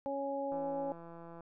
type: harmonic tone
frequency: 277.2 Hz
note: C#4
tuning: in tune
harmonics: 1 / 2 / 3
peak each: -41 / -36 / -40 dBFS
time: 0.06-0.92 s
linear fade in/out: 0 ms
type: click train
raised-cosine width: 1 ms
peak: -37 dBFS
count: 150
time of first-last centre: 0.52-1.407 s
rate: 168 Hz
effects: none